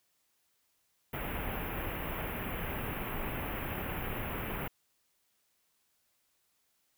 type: band-stop noise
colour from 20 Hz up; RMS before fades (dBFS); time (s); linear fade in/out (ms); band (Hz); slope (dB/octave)
pink; -37; 1.13-4.68; 5; 2900 to 12000; 48
effects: white hiss -75 dBFS RMS until 6.97 s